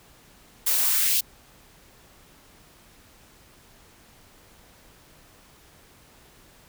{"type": "noise with high-pass filter sweep", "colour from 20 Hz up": "blue", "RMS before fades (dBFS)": -22, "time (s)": [0.66, 1.21], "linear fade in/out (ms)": 10, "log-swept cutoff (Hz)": [340, 3700], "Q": 1.7, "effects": ["pink hiss -54 dBFS RMS until 6.68 s"]}